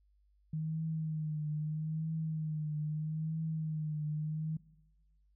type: tone with vibrato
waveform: sine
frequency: 155.56 Hz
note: D#3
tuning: in tune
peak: -33 dBFS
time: 0.53-4.57 s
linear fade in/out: 5 ms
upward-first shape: triangle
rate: 0.78 Hz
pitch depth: 56 cents each way
effects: noise-tail reverb RT60 1.0 s tail -19 dB re dry + added 50 Hz sine -66 dBFS peak until 5.35 s